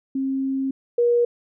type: tone pair in turn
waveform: sine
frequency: 268.1 / 477.7 Hz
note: C4 / A#4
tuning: +42 / +42 cents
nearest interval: minor seventh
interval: 1000 cents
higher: second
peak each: -21 / -15 dBFS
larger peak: second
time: 0.15-0.71 / 0.98-1.25 s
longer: first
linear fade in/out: 5 ms
effects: none